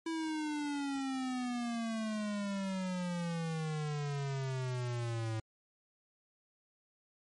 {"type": "exponential sweep", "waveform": "square", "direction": "down", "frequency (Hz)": [330, 109.7], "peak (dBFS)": -35, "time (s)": [0.06, 5.4], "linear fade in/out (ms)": 5, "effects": ["low-pass 9000 Hz 12 dB/octave", "MP3 48 kbps"]}